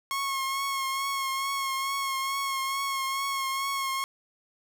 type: tone with vibrato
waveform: sawtooth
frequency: 1088 Hz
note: C#6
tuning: 33 cents flat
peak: -24 dBFS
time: 0.11-4.04 s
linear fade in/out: 0 ms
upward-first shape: triangle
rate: 2.3 Hz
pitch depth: 31 cents each way
effects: none